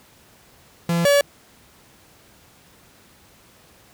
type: tone pair in turn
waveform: 45% pulse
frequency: 169.9 / 570 Hz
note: F3 / C#5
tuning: -47 / +48 cents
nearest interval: octave + major sixth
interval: 2095 cents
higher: second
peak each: -18 / -13 dBFS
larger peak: second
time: 0.89-1.05 / 1.05-1.21 s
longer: neither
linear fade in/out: 2 ms
effects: pink hiss -52 dBFS RMS until 3.93 s + high-pass 60 Hz 12 dB/octave